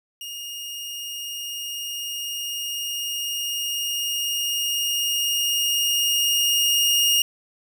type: tone with level ramp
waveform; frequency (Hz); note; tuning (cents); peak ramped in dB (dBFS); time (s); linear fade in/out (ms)
sawtooth; 2846; F7; +32; -29 to -13; 0.21-7.22; 2
effects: none